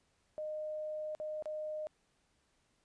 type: tone with dropouts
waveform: sine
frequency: 614 Hz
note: D#5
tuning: 23 cents flat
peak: -37 dBFS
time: 0.38-1.87 s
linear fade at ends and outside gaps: 0 ms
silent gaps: 1.15-1.2 / 1.424-1.457 s
effects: pink hiss -75 dBFS RMS until 2.84 s + resampled to 22050 Hz